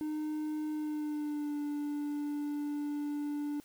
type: tone with pitch glide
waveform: triangle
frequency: 305.8 to 292.7 Hz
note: D#4 to D4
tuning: -30 to -6 cents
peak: -31 dBFS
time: 0.01-3.6 s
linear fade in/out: 0 ms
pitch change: -76 cents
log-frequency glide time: 0.71-1.58 s
effects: white hiss -62 dBFS RMS until 3.64 s